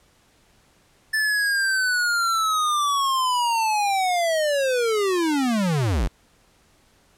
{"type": "linear sweep", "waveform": "square", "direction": "down", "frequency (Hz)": [1760, 36.69], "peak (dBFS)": -20, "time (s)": [1.13, 6.08], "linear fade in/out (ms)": 10, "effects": ["pink hiss -59 dBFS RMS until 7.17 s", "low-pass 11000 Hz 12 dB/octave"]}